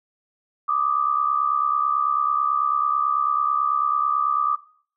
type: tone pair together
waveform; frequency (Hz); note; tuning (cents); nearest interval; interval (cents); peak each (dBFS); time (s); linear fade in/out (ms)
sine; 1175.4 / 1244.5; D6 / D#6; +1 / 0; minor second; 99; -21 / -23; 0.68-4.56; 10
effects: noise-tail reverb RT60 0.5 s tail -19 dB re dry

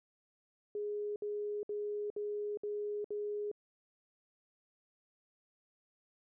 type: tone bursts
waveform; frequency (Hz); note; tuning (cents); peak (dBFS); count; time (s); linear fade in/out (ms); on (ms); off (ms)
sine; 415.3; G#4; 0; -35; 6; 0.75-3.515; 2; 410; 61
effects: none

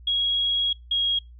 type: tone pair in turn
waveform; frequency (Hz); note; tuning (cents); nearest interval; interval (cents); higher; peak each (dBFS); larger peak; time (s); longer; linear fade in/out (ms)
sine; 3308 / 3285; G#7 / G#7; -8 / -20; unison; 12; first; -20; neither; 0.07-0.73 / 0.91-1.19; first; 5
effects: noise-tail reverb RT60 0.2 s tail -26 dB re dry + added 60 Hz sine -43 dBFS peak until 1.39 s

